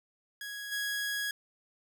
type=tone with level steps; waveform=sawtooth; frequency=1661.2 Hz; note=G#6; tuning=in tune; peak=-35 / -28 dBFS; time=0.41-1.31 s; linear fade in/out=2 ms; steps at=0.71 s; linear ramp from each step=20 ms; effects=none